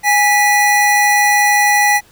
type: tone pair together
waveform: square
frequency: 825 / 1962.2 Hz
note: G#5 / B6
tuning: -12 / -12 cents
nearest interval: octave + minor third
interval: 1500 cents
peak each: -13 / -13 dBFS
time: 0.03-2.01 s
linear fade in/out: 50 ms
effects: pink hiss -48 dBFS RMS until 2.11 s